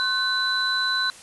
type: tone cluster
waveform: sine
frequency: 1057 / 1512 / 4002 Hz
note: C6 / F#6 / B7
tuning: +17 / +37 / +22 cents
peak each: -30 / -24 / -24 dBFS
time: 0-1.1 s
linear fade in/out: 0 ms
effects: white hiss -45 dBFS RMS until 1.22 s + resampled to 24000 Hz